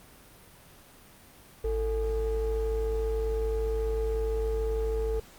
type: ring-modulated tone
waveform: triangle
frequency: 195.8 Hz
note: G3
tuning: 2 cents flat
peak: -21 dBFS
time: 1.64-5.2 s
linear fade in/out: 5 ms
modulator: 249 Hz
effects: pink hiss -53 dBFS RMS until 5.38 s + Opus 32 kbps